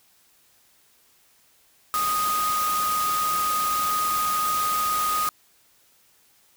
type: tone in noise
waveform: sine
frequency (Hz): 1243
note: D#6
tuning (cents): -2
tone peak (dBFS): -22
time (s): 1.94-5.29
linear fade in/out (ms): 0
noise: white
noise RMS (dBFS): -30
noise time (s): 1.94-5.29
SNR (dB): +5
effects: white hiss -60 dBFS RMS until 6.56 s